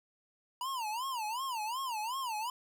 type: tone with vibrato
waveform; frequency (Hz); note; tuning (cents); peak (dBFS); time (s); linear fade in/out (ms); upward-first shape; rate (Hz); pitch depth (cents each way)
square; 957; A#5; +45; -35; 0.61-2.5; 2; sine; 2.7; 220
effects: none